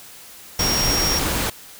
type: tone in noise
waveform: sine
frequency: 5588 Hz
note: F8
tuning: in tune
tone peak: -20 dBFS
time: 0.59-1.19 s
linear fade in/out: 5 ms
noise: pink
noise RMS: -22 dBFS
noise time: 0.59-1.5 s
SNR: -1 dB
effects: white hiss -42 dBFS RMS until 1.79 s